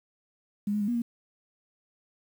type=tone with pitch steps; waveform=sine; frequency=204.9 / 209.7 / 203.7 / 240.1 / 235.1 Hz; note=G#3 / G#3 / G#3 / B3 / A#3; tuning=-23 / +17 / -33 / -49 / +15 cents; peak=-25 dBFS; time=0.67-1.02 s; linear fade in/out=5 ms; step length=70 ms; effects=9-bit